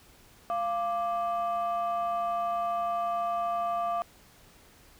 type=tone pair together; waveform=sine; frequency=692 / 1176 Hz; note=F5 / D6; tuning=-16 / +2 cents; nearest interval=major sixth; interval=918 cents; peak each=-27 / -30 dBFS; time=0.5-4.02 s; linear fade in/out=0 ms; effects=tanh soft clip ceiling -23 dBFS + pink hiss -57 dBFS RMS until 4.99 s